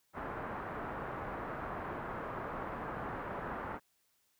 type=low-pass noise; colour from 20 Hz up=white; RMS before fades=-41 dBFS; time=0.13-3.8 s; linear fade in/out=50 ms; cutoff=1400 Hz; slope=24 dB/octave; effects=white hiss -75 dBFS RMS until 4.39 s